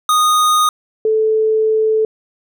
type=tone pair in turn; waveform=square / sine; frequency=1237 / 437.3 Hz; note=D#6 / A4; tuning=-10 / -11 cents; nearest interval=octave + tritone; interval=1801 cents; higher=first; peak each=-11 dBFS; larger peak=neither; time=0.09-0.69 / 1.05-2.05 s; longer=second; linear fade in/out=2 ms; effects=none